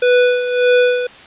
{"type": "tone with tremolo", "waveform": "square", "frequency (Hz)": 493.9, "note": "B4", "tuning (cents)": 0, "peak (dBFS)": -9, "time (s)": [0.02, 1.07], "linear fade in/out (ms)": 5, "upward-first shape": "sine", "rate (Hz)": 1.7, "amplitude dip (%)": 65, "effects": ["white hiss -39 dBFS RMS until 1.26 s", "resampled to 8000 Hz"]}